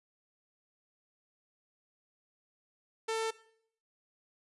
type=tone; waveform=sawtooth; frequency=446.6 Hz; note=A4; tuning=26 cents sharp; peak=-27 dBFS; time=3.08-3.31 s; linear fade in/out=10 ms; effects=noise-tail reverb RT60 0.6 s tail -18 dB re dry + resampled to 24000 Hz